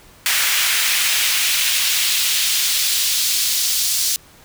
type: noise with high-pass filter sweep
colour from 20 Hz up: pink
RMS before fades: -18 dBFS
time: 0.26-4.16 s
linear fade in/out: 0 ms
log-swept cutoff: 1900 to 4900 Hz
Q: 1.2
effects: pink hiss -47 dBFS RMS until 4.44 s